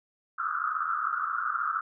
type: band-pass noise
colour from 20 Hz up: white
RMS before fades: -30 dBFS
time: 0.38-1.81 s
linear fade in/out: 10 ms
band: 1200 to 1400 Hz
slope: 96 dB/octave
effects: none